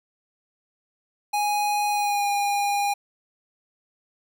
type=tone with pitch glide; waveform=square; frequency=829 to 811.9 Hz; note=G#5 to G#5; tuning=-3 to -39 cents; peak=-22 dBFS; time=1.33-2.94 s; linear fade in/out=10 ms; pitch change=-36 cents; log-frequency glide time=1.89-2.28 s; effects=none